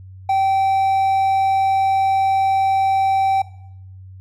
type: tone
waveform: triangle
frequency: 775 Hz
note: G5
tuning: 20 cents flat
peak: -12 dBFS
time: 0.29-3.42 s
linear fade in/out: 5 ms
effects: noise-tail reverb RT60 0.7 s tail -17 dB re dry + added 94 Hz sine -36 dBFS peak until 4.2 s